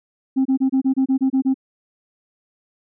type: tone bursts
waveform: sine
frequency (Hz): 265.2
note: C4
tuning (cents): +23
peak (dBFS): -12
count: 10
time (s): 0.36-1.543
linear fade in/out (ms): 20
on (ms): 94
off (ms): 27
effects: tanh soft clip ceiling -12 dBFS